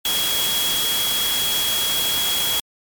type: tone in noise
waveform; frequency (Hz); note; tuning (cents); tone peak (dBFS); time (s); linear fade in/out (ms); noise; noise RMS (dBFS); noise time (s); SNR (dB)
sine; 3322; G#7; 0; -21; 0.05-2.6; 2; white; -23; 0.05-2.6; -1
effects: MP3 96 kbps